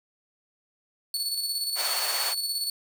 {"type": "tone with tremolo", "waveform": "sawtooth", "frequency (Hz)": 4435, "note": "C#8", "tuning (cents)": 0, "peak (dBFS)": -23, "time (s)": [1.14, 2.7], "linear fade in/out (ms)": 2, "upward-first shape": "square", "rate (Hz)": 17, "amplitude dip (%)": 40}
{"type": "high-pass noise", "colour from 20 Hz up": "pink", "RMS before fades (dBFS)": -31, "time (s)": [1.75, 2.35], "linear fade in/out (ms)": 50, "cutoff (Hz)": 620, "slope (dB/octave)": 24}
{"effects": []}